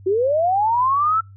sine linear sweep, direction up, 360 to 1340 Hz, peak -15 dBFS, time 0.06-1.21 s, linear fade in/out 10 ms, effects noise-tail reverb RT60 0.2 s tail -23 dB re dry + added 98 Hz sine -40 dBFS peak until 1.36 s

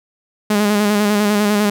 sawtooth tone with vibrato, 207.7 Hz, G#3, in tune, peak -9 dBFS, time 0.5-1.7 s, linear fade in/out 5 ms, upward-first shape square, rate 10 Hz, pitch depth 30 cents each way, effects none

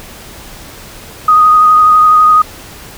sine tone with vibrato, 1244.5 Hz, D#6, in tune, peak -3 dBFS, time 1.28-2.42 s, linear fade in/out 5 ms, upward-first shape sine, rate 12 Hz, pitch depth 16 cents each way, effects pink hiss -32 dBFS RMS until 2.97 s

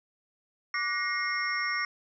sine tone cluster, 1166 / 1462 / 1886 / 2139 / 5480 Hz, D6 / F#6 / A#6 / C7 / F8, -13 / -21 / +20 / +38 / -34 cents, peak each -34 / -38 / -32 / -32 / -38 dBFS, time 0.74-1.85 s, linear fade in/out 2 ms, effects none

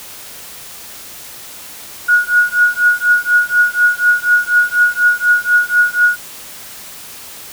sine tone with tremolo, 1450 Hz, F#6, 35 cents flat, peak -5 dBFS, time 2.08-6.17 s, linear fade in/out 10 ms, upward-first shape triangle, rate 4.1 Hz, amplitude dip 100%, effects white hiss -33 dBFS RMS until 7.52 s

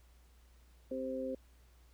harmonic tone, 130.81 Hz, C3, in tune, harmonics 2 / 3 / 4, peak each -40 / -45 / -38 dBFS, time 0.91-1.35 s, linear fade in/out 5 ms, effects added 60 Hz sine -60 dBFS peak until 1.93 s + pink hiss -70 dBFS RMS until 1.93 s

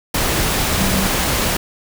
sine tone in noise, 192.1 Hz, G3, 35 cents flat, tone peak -20 dBFS, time 0.78-1.07 s, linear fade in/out 5 ms, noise pink, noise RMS -18 dBFS, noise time 0.14-1.57 s, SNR -5 dB, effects none

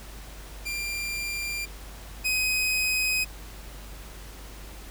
sawtooth tone pair in turn, 2381 / 2516 Hz, D7 / D#7, +23 / +19 cents, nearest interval minor second, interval 96 cents, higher second, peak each -26 / -20 dBFS, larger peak second, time 0.65-1.66 / 2.24-3.25 s, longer neither, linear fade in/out 20 ms, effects added 50 Hz sine -41 dBFS peak until 4.9 s + pink hiss -46 dBFS RMS until 4.9 s

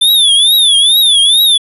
square tone with vibrato, 3520 Hz, A7, in tune, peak -6 dBFS, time 0.01-1.58 s, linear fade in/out 10 ms, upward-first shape triangle, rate 2.3 Hz, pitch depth 170 cents each way, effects resampled to 32000 Hz

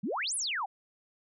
sine exponential two-way sweep, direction up then down, 169 to 11140 to 721 Hz, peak -30 dBFS, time 0.03-0.66 s, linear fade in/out 10 ms, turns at 0.35 s, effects none

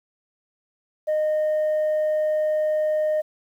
sine tone, 615 Hz, D#5, 20 cents flat, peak -17 dBFS, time 1.07-3.22 s, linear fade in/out 20 ms, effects tanh soft clip ceiling -18 dBFS + 9-bit

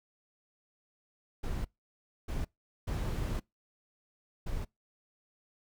brown noise bursts at uneven times, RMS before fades -34 dBFS, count 4, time 1.43-1.65 / 2.28-2.45 / 2.87-3.4 / 4.46-4.65 s, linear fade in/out 10 ms, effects noise-tail reverb RT60 0.2 s tail -25 dB re dry

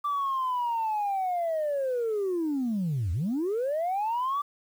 sine linear two-way sweep, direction down then up, 1174.7 to 77.78 to 1174.7 Hz, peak -24 dBFS, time 0.04-4.42 s, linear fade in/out 10 ms, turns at 3.12 s, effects tanh soft clip ceiling -23 dBFS + 9-bit

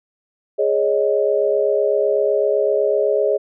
sine chord, Ab suspended fourth, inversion none, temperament equal, 415.3 / 554.4 / 622.3 Hz, Ab4 / Db5 / Eb5, 0 / 0 / 0 cents, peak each -18 / -19 / -20 dBFS, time 0.58-3.38 s, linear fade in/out 20 ms, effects none

